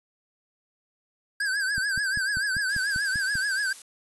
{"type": "tone with vibrato", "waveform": "square", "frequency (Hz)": 1595, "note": "G6", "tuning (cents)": 30, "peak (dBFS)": -25, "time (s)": [1.4, 3.73], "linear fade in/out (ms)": 5, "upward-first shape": "triangle", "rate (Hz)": 6.9, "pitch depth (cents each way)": 120}
{"type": "click train", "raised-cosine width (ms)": 5, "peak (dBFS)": -24, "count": 9, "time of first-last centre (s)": [1.78, 3.355], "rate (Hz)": 5.08}
{"type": "noise", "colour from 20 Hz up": "blue", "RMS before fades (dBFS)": -41, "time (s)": [2.69, 3.82], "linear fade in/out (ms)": 2}
{"effects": ["resampled to 24000 Hz"]}